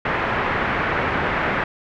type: low-pass noise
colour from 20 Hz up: white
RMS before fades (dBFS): -22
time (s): 0.05-1.64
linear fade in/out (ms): 5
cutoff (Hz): 2000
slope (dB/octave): 24
effects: none